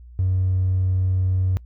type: tone with hard clipping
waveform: sine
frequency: 93 Hz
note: F#2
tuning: 9 cents sharp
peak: -18 dBFS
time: 0.19-1.57 s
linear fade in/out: 0 ms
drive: 1 dB
effects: noise-tail reverb RT60 0.1 s tail -25 dB re dry + added 60 Hz sine -40 dBFS peak until 1.65 s